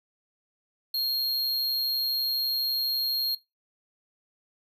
square tone, 4244 Hz, C8, 24 cents sharp, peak -26 dBFS, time 0.94-3.35 s, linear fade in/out 5 ms, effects noise-tail reverb RT60 0.2 s tail -19 dB re dry

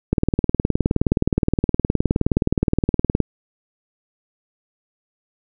click train, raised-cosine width 3 ms, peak -3 dBFS, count 60, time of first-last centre 0.13-3.203 s, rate 19.2 Hz, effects none

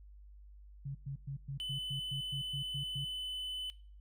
sine tone bursts, 138.1 Hz, C#3, 6 cents flat, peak -37 dBFS, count 11, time 0.85-3.05 s, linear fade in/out 10 ms, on 100 ms, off 110 ms
triangle tone, 3014 Hz, F#7, 31 cents sharp, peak -35 dBFS, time 1.6-3.7 s, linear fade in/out 0 ms
effects noise-tail reverb RT60 0.5 s tail -21 dB re dry + added 50 Hz sine -52 dBFS peak until 4 s

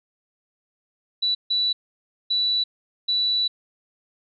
sine tone bursts at uneven times, 3951 Hz, B7, in tune, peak -19 dBFS, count 4, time 1.22-1.35 / 1.5-1.73 / 2.3-2.64 / 3.08-3.48 s, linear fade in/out 10 ms, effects none

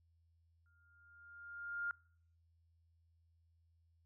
sine tone with exponential growth, 1407 Hz, F6, 12 cents sharp, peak -35 dBFS, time 0.66-1.91 s, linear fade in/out 1 ms, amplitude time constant 270 ms, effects noise-tail reverb RT60 0.6 s tail -25 dB re dry + added 83 Hz sine -70 dBFS peak until 4.05 s

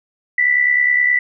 sine tone with amplitude modulation, 1975.5 Hz, B6, in tune, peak -9 dBFS, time 0.38-1.19 s, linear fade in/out 5 ms, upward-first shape sine, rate 69.6 Hz, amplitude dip 60%, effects none

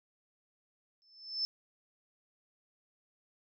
sine tone with exponential growth, 5274 Hz, E8, in tune, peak -28 dBFS, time 1.02-1.45 s, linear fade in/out 0 ms, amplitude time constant 93 ms, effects none

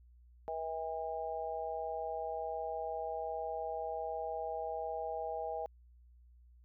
harmonic tone, 161.3 Hz, E3, 37 cents flat, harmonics 3 / 4 / 5, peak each -42 / -40 / -40 dBFS, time 0.48-5.66 s, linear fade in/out 0 ms, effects added 60 Hz sine -58 dBFS peak until 6.64 s

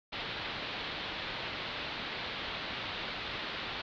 white low-pass noise, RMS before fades -39 dBFS, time 0.12-3.82 s, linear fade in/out 10 ms, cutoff 4100 Hz, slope 48 dB/octave, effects none

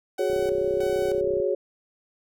sawtooth tone with tremolo, 751 Hz, F#5, 26 cents sharp, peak -31 dBFS, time 0.18-1.21 s, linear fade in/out 5 ms, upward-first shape square, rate 1.6 Hz, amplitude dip 80%
sine chord, F# suspended second, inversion none, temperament just, 370 / 416.2 / 555 Hz, F#4 / G#4 / C#5, 0 / +4 / +2 cents, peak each -26 dBFS, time 0.19-1.55 s, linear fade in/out 5 ms
click train, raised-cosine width 3 ms, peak -27 dBFS, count 36, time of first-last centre 0.3-1.401 s, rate 31.8 Hz
effects none

